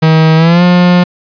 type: tone with pitch glide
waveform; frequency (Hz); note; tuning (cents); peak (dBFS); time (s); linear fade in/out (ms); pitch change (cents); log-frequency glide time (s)
45% pulse; 159.3 to 177.78; D#3 to F3; +41 to +31; -4; 0.02-1.04; 10; +190; 0.36-0.63
effects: resampled to 11025 Hz + 7-bit